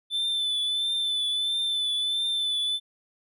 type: tone with vibrato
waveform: triangle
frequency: 3520 Hz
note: A7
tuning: in tune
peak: -23 dBFS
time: 0.1-2.8 s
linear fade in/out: 50 ms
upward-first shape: triangle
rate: 1.5 Hz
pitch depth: 38 cents each way
effects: none